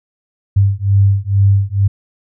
sine beating tone pair, 98 / 100.2 Hz, G2 / G2, 0 / +38 cents, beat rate 2.2 Hz, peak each -12 dBFS, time 0.56-1.88 s, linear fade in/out 10 ms, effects none

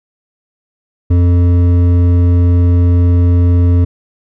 triangle tone with hard clipping, 87.8 Hz, F2, 10 cents sharp, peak -8 dBFS, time 1.1-3.85 s, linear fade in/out 10 ms, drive 13 dB, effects none

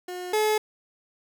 30% pulse tone pair in turn, 360.3 / 428.5 Hz, F#4 / A4, -46 / -46 cents, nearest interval minor third, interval 300 cents, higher second, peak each -30 / -18 dBFS, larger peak second, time 0.08-0.33 / 0.33-0.58 s, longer neither, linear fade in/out 5 ms, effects none

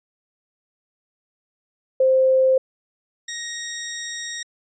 sine / 10% pulse tone pair in turn, 523.3 / 1876.2 Hz, C5 / A#6, 0 / +11 cents, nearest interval octave + minor seventh, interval 2211 cents, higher second, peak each -13 / -18 dBFS, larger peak first, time 2-2.58 / 3.28-4.43 s, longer second, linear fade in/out 5 ms, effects resampled to 16000 Hz

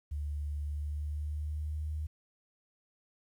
sine tone with pitch glide, 73.42 to 76.67 Hz, D2 to D#2, 0 to -25 cents, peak -33 dBFS, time 0.11-2.07 s, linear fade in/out 10 ms, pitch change +75 cents, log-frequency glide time 0.66-1.91 s, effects 11-bit

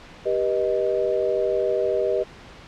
sine chord, G augmented, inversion none, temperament equal with one note detuned, 392 / 484.8 / 622.3 Hz, G4 / B4 / D#5, 0 / -32 / 0 cents, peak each -24 dBFS, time 0.25-2.24 s, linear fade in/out 20 ms, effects pink hiss -44 dBFS RMS until 2.67 s + low-pass 4000 Hz 12 dB/octave

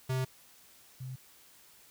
square / sine tone pair in turn, 129.9 / 129.36 Hz, C3 / C3, -12 / -19 cents, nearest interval unison, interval 7 cents, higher first, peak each -30 / -38 dBFS, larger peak first, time 0.09-0.25 / 1-1.16 s, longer neither, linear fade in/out 10 ms, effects white hiss -59 dBFS RMS until 1.9 s

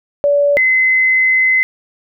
sine tone pair in turn, 574 / 2046 Hz, D5 / C7, -40 / -39 cents, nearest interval octave + minor seventh, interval 2201 cents, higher second, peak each -9 dBFS, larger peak neither, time 0.24-0.57 / 0.57-1.63 s, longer second, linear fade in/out 0 ms, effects none

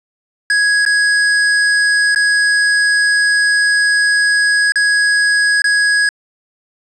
square tone with dropouts, 1663 Hz, G#6, 2 cents sharp, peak -11 dBFS, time 0.5-6.09 s, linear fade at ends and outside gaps 2 ms, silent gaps 0.852-0.862 / 2.148-2.159 / 4.721-4.757 / 5.62-5.642 s, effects resampled to 24000 Hz + 7-bit

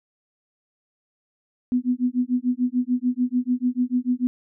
sine tone with tremolo, 248.8 Hz, B3, 13 cents sharp, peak -16 dBFS, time 1.72-4.27 s, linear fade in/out 0 ms, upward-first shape sine, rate 6.8 Hz, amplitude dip 100%, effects none

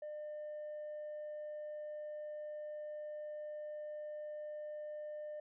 sine tone, 602 Hz, D5, 43 cents sharp, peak -40 dBFS, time 0.02-5.4 s, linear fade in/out 5 ms, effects tanh soft clip ceiling -41 dBFS

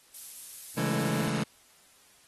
violet noise, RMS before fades -40 dBFS, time 0.14-1.3 s, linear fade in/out 5 ms
sawtooth chord, A major seventh, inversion first, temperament just, 137.5 / 165 / 206.2 / 220 Hz, C#3 / E3 / G#3 / A3, -14 / +2 / -12 / 0 cents, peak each -29 dBFS, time 0.77-1.44 s, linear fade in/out 10 ms
effects white hiss -60 dBFS RMS until 2.27 s + AAC 32 kbps

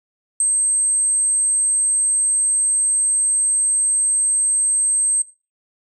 sine tone, 8300 Hz, C9, 15 cents flat, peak -14 dBFS, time 0.4-5.22 s, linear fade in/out 2 ms, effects noise-tail reverb RT60 0.3 s tail -19 dB re dry

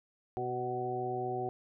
harmonic tone with a mistuned harmonic, 124.6 Hz, B2, 16 cents sharp, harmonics 1 / 2 / 3 / 4 / 5 / 6, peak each -42 / -46 / -36 / -45 / -46 / -36 dBFS, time 0.37-1.49 s, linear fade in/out 0 ms, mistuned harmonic 5, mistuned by -25 cents, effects none

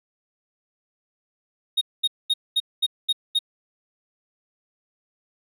triangle tone bursts, 3729 Hz, A#7, in tune, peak -16 dBFS, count 7, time 1.77-3.391 s, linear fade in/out 10 ms, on 43 ms, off 220 ms, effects none

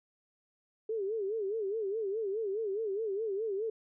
sine tone with vibrato, 417.3 Hz, G#4, 8 cents sharp, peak -31 dBFS, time 0.89-3.7 s, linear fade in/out 5 ms, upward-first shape sine, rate 4.8 Hz, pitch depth 150 cents each way, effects none

